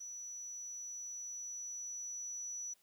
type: tone with level ramp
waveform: sine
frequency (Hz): 5910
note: F#8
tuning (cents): -3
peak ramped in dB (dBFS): -44 to -40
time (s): 0-2.74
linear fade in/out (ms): 10
effects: white hiss -72 dBFS RMS until 2.82 s